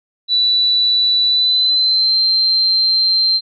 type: tone with pitch glide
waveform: sine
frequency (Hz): 3959 to 4139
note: B7 to C8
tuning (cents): +3 to -20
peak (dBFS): -11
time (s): 0.28-3.41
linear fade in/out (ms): 50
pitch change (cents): +77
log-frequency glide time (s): 1.26-2.18
effects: none